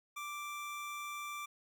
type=tone; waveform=25% pulse; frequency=1174.7 Hz; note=D6; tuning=in tune; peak=-37 dBFS; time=0.16-1.46 s; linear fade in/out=10 ms; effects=none